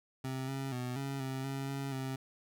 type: tone with pitch steps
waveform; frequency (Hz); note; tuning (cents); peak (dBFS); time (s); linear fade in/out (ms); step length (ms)
25% pulse; 131.6 / 135.6 / 124.7 / 137.4 / 132.6 / 136.4 / 137.6 / 132.5; C3 / C#3 / B2 / C#3 / C3 / C#3 / C#3 / C3; +10 / -38 / +17 / -15 / +23 / -28 / -12 / +22; -32; 0.24-2.16; 5; 240
effects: none